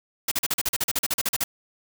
white noise bursts, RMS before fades -24 dBFS, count 16, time 0.28-1.44 s, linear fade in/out 5 ms, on 35 ms, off 40 ms, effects none

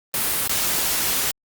white noise with dropouts, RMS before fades -22 dBFS, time 0.14-1.31 s, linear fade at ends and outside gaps 1 ms, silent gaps 0.476-0.494 s, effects Opus 32 kbps

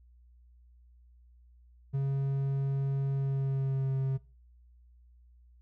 triangle tone with pitch glide, 137.1 to 133.89 Hz, C#3 to C3, -19 to +40 cents, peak -25 dBFS, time 1.93-4.18 s, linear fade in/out 20 ms, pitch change -41 cents, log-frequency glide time 3.13-3.96 s, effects noise-tail reverb RT60 0.3 s tail -19 dB re dry + added 60 Hz sine -56 dBFS peak until 5.61 s

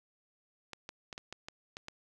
clicks, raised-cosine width 0.2 ms, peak -25 dBFS, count 8, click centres 0.733 / 0.891 / 1.128 / 1.179 / 1.326 / 1.485 / 1.769 / 1.884 s, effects none

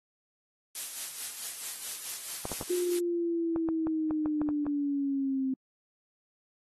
blue noise with tremolo, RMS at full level -34 dBFS, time 0.75-2.99 s, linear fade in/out 2 ms, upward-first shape sine, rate 4.6 Hz, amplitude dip 50%
clicks, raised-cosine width 1 ms, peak -22 dBFS, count 11, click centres 2.454 / 2.517 / 2.612 / 3.561 / 3.688 / 3.87 / 4.109 / 4.259 / 4.416 / 4.489 / 4.666 s
sine linear sweep, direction down, 359.1 to 261.6 Hz, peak -27 dBFS, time 2.7-5.54 s, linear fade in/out 5 ms
effects AAC 32 kbps

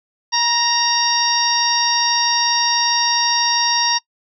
harmonic tone with a mistuned harmonic, 932.3 Hz, A#5, in tune, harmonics 1 / 2 / 3 / 4 / 5 / 6, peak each -19 / -25 / -28 / -25 / -23 / -18 dBFS, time 0.32-3.99 s, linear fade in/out 20 ms, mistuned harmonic 1, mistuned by +35 cents, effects noise-tail reverb RT60 0.1 s tail -24 dB re dry

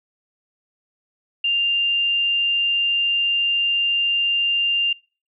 sine tone, 2794 Hz, F7, in tune, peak -17 dBFS, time 1.44-4.93 s, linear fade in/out 5 ms, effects noise-tail reverb RT60 0.4 s tail -26 dB re dry

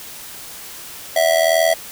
square tone with amplitude modulation, 656 Hz, E5, 9 cents flat, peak -10 dBFS, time 1.16-1.74 s, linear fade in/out 5 ms, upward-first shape sine, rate 81.5 Hz, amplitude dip 80%, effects white hiss -35 dBFS RMS until 1.91 s

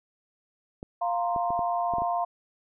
clicks, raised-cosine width 2 ms, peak -24 dBFS, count 7, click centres 0.829 / 1.362 / 1.505 / 1.592 / 1.937 / 1.984 / 2.02 s
sine chord, F suspended fourth, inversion none, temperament just, 698.5 / 931.3 / 1047.7 Hz, F5 / Bb5 / C6, 0 / -2 / +2 cents, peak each -26 / -32 / -32 dBFS, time 1.01-2.25 s, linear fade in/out 10 ms
effects none

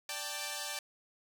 5% pulse chord, D suspended fourth, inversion none, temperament equal with one note detuned, 587.3 / 784 / 886.6 Hz, D5 / G5 / A5, 0 / 0 / +13 cents, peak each -30 dBFS, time 0.09-0.79 s, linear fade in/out 2 ms, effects none

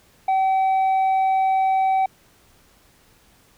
triangle tone with tanh clipping, 765 Hz, G5, 42 cents flat, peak -17 dBFS, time 0.28-2.06 s, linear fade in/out 5 ms, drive 8 dB, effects pink hiss -56 dBFS RMS until 3.57 s

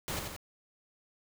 pink noise with echo, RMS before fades -36 dBFS, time 0.08-0.19 s, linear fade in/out 0 ms, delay 87 ms, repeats 2, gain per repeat -4 dB, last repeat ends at 0.364 s, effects none

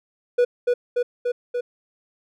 triangle tone with echo, 488.2 Hz, B4, 20 cents flat, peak -12 dBFS, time 0.38-0.45 s, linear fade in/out 10 ms, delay 290 ms, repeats 4, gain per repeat -2 dB, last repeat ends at 1.61 s, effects none

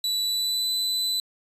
40% pulse tone with pitch glide, 3951 to 4002 Hz, B7 to B7, 0 to +22 cents, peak -22 dBFS, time 0.04-1.2 s, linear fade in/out 2 ms, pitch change +22 cents, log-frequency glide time 0.23-0.71 s, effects resampled to 32000 Hz

